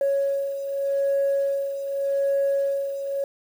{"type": "beating tone pair", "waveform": "sine", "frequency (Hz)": [554.4, 555.24], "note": ["C#5", "C#5"], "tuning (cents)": [0, 3], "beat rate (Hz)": 0.84, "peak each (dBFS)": [-21, -27], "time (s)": [0.01, 3.24], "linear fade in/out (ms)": 2, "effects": ["tanh soft clip ceiling -16 dBFS", "8-bit"]}